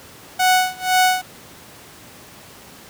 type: tone with tremolo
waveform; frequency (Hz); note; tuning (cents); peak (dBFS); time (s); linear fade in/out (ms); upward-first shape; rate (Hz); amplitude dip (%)
sawtooth; 740; F#5; 0; -8; 0.39-1.22; 10; sine; 2; 95
effects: pink hiss -42 dBFS RMS until 2.89 s + high-pass 100 Hz 12 dB/octave